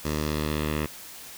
10% pulse tone with low-pass filter sweep, 75.9 Hz, D#2, 42 cents flat, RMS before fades -28 dBFS, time 0.04-0.87 s, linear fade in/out 20 ms, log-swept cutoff 7000 to 2600 Hz, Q 1.7, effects white hiss -43 dBFS RMS until 1.37 s

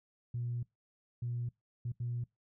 sine tone bursts at uneven times, 120.2 Hz, B2, 46 cents flat, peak -33 dBFS, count 4, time 0.34-0.63 / 1.22-1.49 / 1.85-1.92 / 2-2.24 s, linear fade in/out 5 ms, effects noise-tail reverb RT60 0.2 s tail -24 dB re dry + tanh soft clip ceiling -29 dBFS

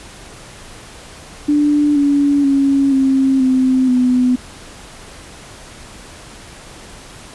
sine tone with pitch steps, 294.1 / 284.9 / 276 / 267.4 / 259 / 250.9 Hz, D4 / C#4 / C#4 / C4 / C4 / B3, +3 / +48 / -7 / +38 / -17 / +28 cents, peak -10 dBFS, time 1.48-4.36 s, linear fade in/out 10 ms, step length 480 ms, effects pink hiss -37 dBFS RMS until 7.34 s + resampled to 24000 Hz

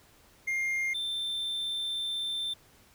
triangle tone pair in turn, 2118 / 3562 Hz, C7 / A7, +21 / +21 cents, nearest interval major sixth, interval 900 cents, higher second, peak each -26 / -29 dBFS, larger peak first, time 0.47-0.94 / 0.94-2.54 s, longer second, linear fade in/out 10 ms, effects pink hiss -60 dBFS RMS until 2.94 s

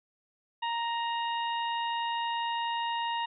harmonic tone with a mistuned harmonic, 932.3 Hz, A#5, in tune, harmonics 1 / 2 / 3 / 4, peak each -30 / -39 / -38 / -43 dBFS, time 0.62-3.26 s, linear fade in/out 10 ms, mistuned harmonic 3, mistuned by +20 cents, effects none

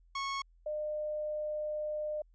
sawtooth / sine tone pair in turn, 1100 / 605.3 Hz, C#6 / D#5, -14 / -48 cents, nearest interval minor seventh, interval 1034 cents, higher first, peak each -30 / -33 dBFS, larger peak first, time 0.15-0.42 / 0.66-2.22 s, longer second, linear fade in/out 5 ms, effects added 42 Hz sine -60 dBFS peak until 2.34 s + resampled to 16000 Hz

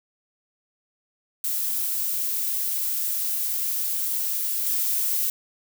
violet noise with level steps, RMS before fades -26 / -24 dBFS, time 1.44-5.3 s, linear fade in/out 2 ms, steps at 4.66 s, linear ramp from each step 2 ms, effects none

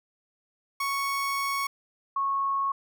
30% pulse / sine tone pair in turn, 1108.7 / 1099.1 Hz, C#6 / C#6, 0 / -15 cents, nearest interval unison, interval 15 cents, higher first, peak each -24 dBFS, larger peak neither, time 0.8-1.67 / 2.16-2.72 s, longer first, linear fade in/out 5 ms, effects none

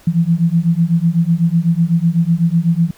sine beating tone pair, 164 / 172 Hz, E3 / F3, -9 / -26 cents, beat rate 8 Hz, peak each -14 dBFS, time 0.07-2.91 s, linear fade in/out 5 ms, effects pink hiss -47 dBFS RMS until 2.97 s

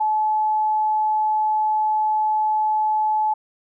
sine tone, 860 Hz, A5, 40 cents flat, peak -17 dBFS, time 0-3.34 s, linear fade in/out 10 ms, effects none

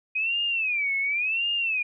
sine tone with vibrato, 2489 Hz, D#7, in tune, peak -23 dBFS, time 0.15-1.83 s, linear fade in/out 10 ms, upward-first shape sine, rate 0.92 Hz, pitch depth 220 cents each way, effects none

